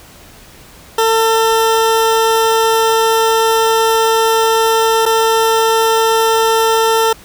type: tone with dropouts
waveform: 20% pulse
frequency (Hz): 448.7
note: A4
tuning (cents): +34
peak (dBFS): -5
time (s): 0.98-7.13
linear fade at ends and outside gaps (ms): 5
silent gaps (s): 5.056-5.061
effects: pink hiss -40 dBFS RMS until 7.24 s